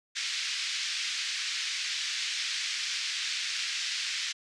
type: band-pass noise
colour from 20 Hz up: white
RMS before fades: -33 dBFS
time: 0.15-4.33 s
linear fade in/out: 20 ms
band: 1800 to 5500 Hz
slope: 24 dB/octave
effects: resampled to 22050 Hz